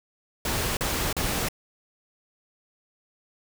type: noise bursts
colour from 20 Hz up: pink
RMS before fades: -27 dBFS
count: 3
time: 0.45-1.486 s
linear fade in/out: 2 ms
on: 320 ms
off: 38 ms
effects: none